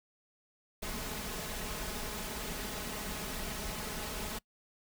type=noise with comb filter; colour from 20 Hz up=pink; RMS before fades=-39 dBFS; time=0.82-4.39 s; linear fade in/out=10 ms; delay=4.7 ms; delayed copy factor=+0.55; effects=noise-tail reverb RT60 0.1 s tail -24 dB re dry